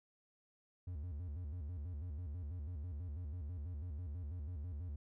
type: tone with vibrato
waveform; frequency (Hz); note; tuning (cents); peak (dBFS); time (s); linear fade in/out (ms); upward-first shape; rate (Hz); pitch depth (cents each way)
triangle; 80.6; E2; -38; -39; 0.87-4.96; 5; square; 6.1; 180
effects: none